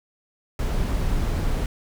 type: noise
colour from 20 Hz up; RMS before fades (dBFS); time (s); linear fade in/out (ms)
brown; -23; 0.59-1.66; 2
effects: none